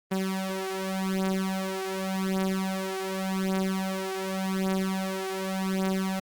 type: beating tone pair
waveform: sawtooth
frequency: 190 / 190.87 Hz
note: F#3 / G3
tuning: +46 / -46 cents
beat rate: 0.87 Hz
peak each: -26 dBFS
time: 0.11-6.2 s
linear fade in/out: 10 ms
effects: Opus 24 kbps